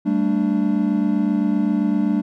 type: chord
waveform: triangle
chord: G suspended second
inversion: none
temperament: equal with one note detuned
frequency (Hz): 196 / 223.7 / 293.7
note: G3 / A3 / D4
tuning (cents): 0 / +29 / 0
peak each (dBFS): -19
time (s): 0.05-2.22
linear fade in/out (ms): 20
effects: none